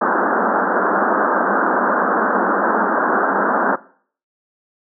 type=band-pass noise; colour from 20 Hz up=white; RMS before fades=-17 dBFS; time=0.01-3.76 s; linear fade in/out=10 ms; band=190 to 1600 Hz; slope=96 dB/octave; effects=noise-tail reverb RT60 0.5 s tail -19 dB re dry